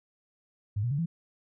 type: tone with pitch steps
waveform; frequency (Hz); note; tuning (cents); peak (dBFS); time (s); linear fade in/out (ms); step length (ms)
sine; 102.8 / 120.85 / 142.06 / 167; G#2 / B2 / C#3 / E3; -17 / -37 / +43 / +23; -26; 0.76-1.06; 10; 75
effects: none